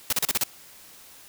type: noise bursts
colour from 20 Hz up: white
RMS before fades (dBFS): -23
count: 6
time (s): 0.1-0.437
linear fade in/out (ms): 2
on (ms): 27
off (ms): 35
effects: white hiss -49 dBFS RMS until 1.28 s